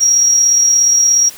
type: tone with amplitude modulation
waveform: sine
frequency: 5660 Hz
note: F8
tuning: 22 cents sharp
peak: -6 dBFS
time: 0-1.3 s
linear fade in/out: 20 ms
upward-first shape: sine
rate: 37 Hz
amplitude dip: 35%
effects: white hiss -35 dBFS RMS until 1.37 s